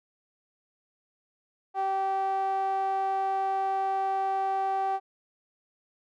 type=tone with band-pass filter; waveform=sawtooth; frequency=387.1 Hz; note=G4; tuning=22 cents flat; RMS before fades=-28 dBFS; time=1.74-5 s; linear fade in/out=50 ms; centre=820 Hz; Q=5; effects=none